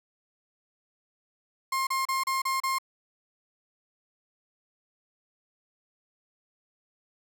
35% pulse tone bursts, 1063 Hz, C6, 27 cents sharp, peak -24 dBFS, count 6, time 1.72-2.785 s, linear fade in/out 5 ms, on 150 ms, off 33 ms, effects none

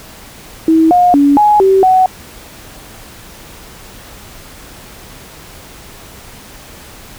sine tone with pitch steps, 322.2 / 715 / 284.2 / 837 / 384.7 / 747 Hz, E4 / F5 / C#4 / G#5 / G4 / F#5, -39 / +41 / +43 / +13 / -33 / +16 cents, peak -5 dBFS, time 0.68-2.06 s, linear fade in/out 2 ms, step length 230 ms, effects pink hiss -35 dBFS RMS until 7.18 s

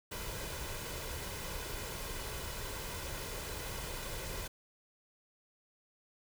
pink noise with comb filter, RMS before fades -41 dBFS, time 0.11-4.48 s, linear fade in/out 10 ms, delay 2 ms, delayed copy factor +0.5, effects none

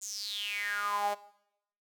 sawtooth tone with high-pass filter sweep, 205 Hz, G#3, 22 cents flat, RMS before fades -34 dBFS, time 0.01-1.15 s, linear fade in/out 20 ms, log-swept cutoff 7200 to 670 Hz, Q 9, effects noise-tail reverb RT60 0.8 s tail -19 dB re dry

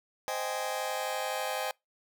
sawtooth chord, Ab major seventh, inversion first, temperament just, 519.1 / 623 / 778.7 / 830.6 Hz, C5 / Eb5 / G5 / Ab5, -14 / +2 / -12 / 0 cents, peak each -33 dBFS, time 0.28-1.71 s, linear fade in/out 0 ms, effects noise-tail reverb RT60 0.2 s tail -26 dB re dry

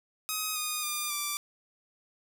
5% pulse tone with pitch steps, 1262 / 1231.8 / 1202.2 / 1173.4 Hz, D#6 / D#6 / D6 / D6, +24 / -18 / +40 / -2 cents, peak -19 dBFS, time 0.29-1.37 s, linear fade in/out 0 ms, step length 270 ms, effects none

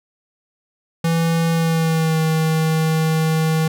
square tone with pitch glide, 165.5 to 159.22 Hz, E3 to D#3, +7 to +40 cents, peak -16 dBFS, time 1.04-3.68 s, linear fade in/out 5 ms, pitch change -67 cents, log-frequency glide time 1.52-2.19 s, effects none

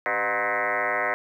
sine tone with frequency modulation, 1283 Hz, E6, 47 cents flat, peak -22 dBFS, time 0.06-1.14 s, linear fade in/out 0 ms, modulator 112 Hz, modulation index 7.2, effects 10-bit

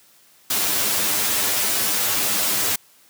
white noise with comb filter, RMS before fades -21 dBFS, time 0.5-2.76 s, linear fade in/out 5 ms, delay 9.9 ms, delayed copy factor +0.8, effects white hiss -54 dBFS RMS until 3.09 s + high-pass 100 Hz 12 dB/octave

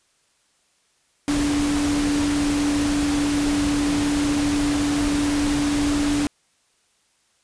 sine tone in noise, 290 Hz, D4, 22 cents flat, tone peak -19 dBFS, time 1.28-6.27 s, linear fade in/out 0 ms, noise pink, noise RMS -27 dBFS, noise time 1.28-6.27 s, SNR +5 dB, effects white hiss -64 dBFS RMS until 7.43 s + resampled to 22050 Hz

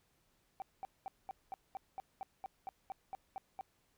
sine tone bursts, 770 Hz, G5, 31 cents flat, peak -38 dBFS, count 14, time 0.6-3.61 s, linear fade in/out 0 ms, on 20 ms, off 210 ms, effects tanh soft clip ceiling -37 dBFS + pink hiss -75 dBFS RMS until 3.97 s

